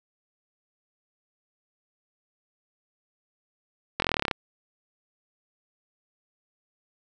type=slowing click train; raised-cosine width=0.3 ms; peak=-8 dBFS; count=13; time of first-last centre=4-4.312 s; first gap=22 ms; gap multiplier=1.03; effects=none

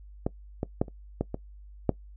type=clicks; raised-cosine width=2 ms; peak=-13 / -15 / -10 / -30 / -13 / -18 / -8 dBFS; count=7; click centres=0.265 / 0.631 / 0.815 / 0.882 / 1.21 / 1.344 / 1.893 s; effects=noise-tail reverb RT60 0.1 s tail -20 dB re dry + added 50 Hz sine -45 dBFS peak until 2.16 s

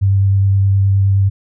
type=tone with vibrato; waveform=sine; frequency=98 Hz; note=G2; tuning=in tune; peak=-9 dBFS; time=0.01-1.3 s; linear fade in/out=20 ms; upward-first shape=sine; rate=9.6 Hz; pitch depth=12 cents each way; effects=none

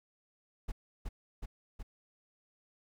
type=noise with echo; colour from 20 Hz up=brown; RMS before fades=-36 dBFS; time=0.68-0.72 s; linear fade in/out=10 ms; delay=370 ms; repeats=3; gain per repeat=-2 dB; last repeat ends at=1.83 s; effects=none

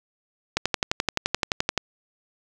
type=click train; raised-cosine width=0.2 ms; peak=-4 dBFS; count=15; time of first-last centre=0.57-1.777 s; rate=11.6 Hz; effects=none

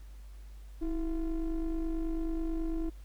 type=ring-modulated tone; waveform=triangle; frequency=174.61 Hz; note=F3; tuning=in tune; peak=-25 dBFS; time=0.81-2.9 s; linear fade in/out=10 ms; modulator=150 Hz; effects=added 50 Hz sine -45 dBFS peak until 3.04 s + pink hiss -64 dBFS RMS until 3.04 s

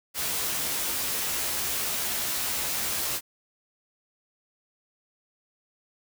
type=noise with comb filter; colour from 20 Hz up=white; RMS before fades=-29 dBFS; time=0.14-3.21 s; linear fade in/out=50 ms; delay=14 ms; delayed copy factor=+0.6; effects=none

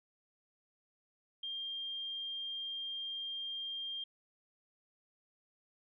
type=tone; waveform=sine; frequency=3199 Hz; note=G7; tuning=34 cents sharp; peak=-38 dBFS; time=1.43-4.04 s; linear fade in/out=5 ms; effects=none

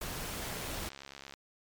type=noise; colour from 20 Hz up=pink; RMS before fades=-39 dBFS; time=0.01-0.89 s; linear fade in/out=5 ms
type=click train; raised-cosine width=0.2 ms; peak=-28 dBFS; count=63; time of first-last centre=0.44-1.339 s; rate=69 Hz
effects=MP3 96 kbps

